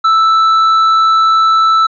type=tone with hard clipping; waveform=sine; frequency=1318.5 Hz; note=E6; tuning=in tune; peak=-8 dBFS; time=0.04-1.87 s; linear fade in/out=10 ms; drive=5 dB; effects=resampled to 16000 Hz